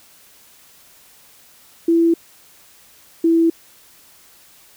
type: tone pair in turn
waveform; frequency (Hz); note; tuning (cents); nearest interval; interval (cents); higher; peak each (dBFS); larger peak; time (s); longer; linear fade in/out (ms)
sine; 333.9 / 330.8; E4 / E4; +22 / +6; unison; 16; first; -11; neither; 1.88-2.14 / 3.24-3.5; neither; 5
effects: white hiss -49 dBFS RMS until 4.76 s